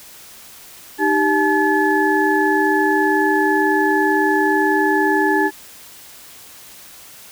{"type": "tone cluster", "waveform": "sine", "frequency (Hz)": [309.2, 389.2, 859, 1717], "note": ["D#4", "G4", "A5", "A6"], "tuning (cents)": [-11, -12, -42, -43], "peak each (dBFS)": -19, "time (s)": [0.98, 5.51], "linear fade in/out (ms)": 50, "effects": ["white hiss -41 dBFS RMS until 7.31 s"]}